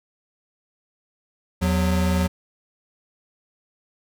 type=tone pair together; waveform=square; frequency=81.4 / 182.74 Hz; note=E2 / F#3; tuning=-21 / -21 cents; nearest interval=octave + major second; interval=1400 cents; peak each=-22 dBFS; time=1.61-2.28 s; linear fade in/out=20 ms; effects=none